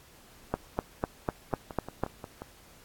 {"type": "two click trains", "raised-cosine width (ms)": 1, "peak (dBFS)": [-12, -24], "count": [7, 6], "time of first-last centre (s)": [[0.54, 2.036], [1.53, 2.42]], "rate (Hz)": [4.01, 5.62], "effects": ["pink hiss -56 dBFS RMS until 2.84 s", "AAC 64 kbps"]}